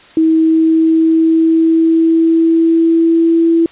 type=tone with pitch glide; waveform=sine; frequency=320.9 to 331.8 Hz; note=E4 to E4; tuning=-46 to +11 cents; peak=-7 dBFS; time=0.17-3.66 s; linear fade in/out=2 ms; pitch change=+57 cents; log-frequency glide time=0.28-3.48 s; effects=white hiss -41 dBFS RMS until 3.71 s + resampled to 8000 Hz